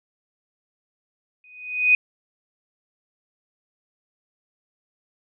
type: tone with exponential growth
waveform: sine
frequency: 2492 Hz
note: D#7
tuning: 2 cents sharp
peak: -10 dBFS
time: 1.44-1.95 s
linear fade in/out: 2 ms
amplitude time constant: 110 ms
effects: none